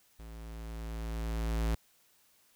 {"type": "tone with level ramp", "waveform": "square", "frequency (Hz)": 55.7, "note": "A1", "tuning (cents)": 22, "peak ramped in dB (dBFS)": [-46, -28], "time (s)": [0.19, 1.75], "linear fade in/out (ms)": 5, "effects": ["white hiss -67 dBFS RMS until 2.55 s"]}